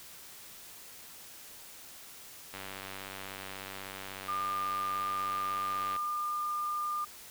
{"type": "click train", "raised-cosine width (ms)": 0.3, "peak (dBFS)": -25, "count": 331, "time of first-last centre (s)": [2.54, 5.963], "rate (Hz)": 96.4}
{"type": "tone", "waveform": "sine", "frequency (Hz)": 1204, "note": "D6", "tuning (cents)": 43, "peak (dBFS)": -31, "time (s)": [4.28, 7.05], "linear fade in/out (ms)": 10}
{"effects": ["white hiss -50 dBFS RMS until 7.3 s"]}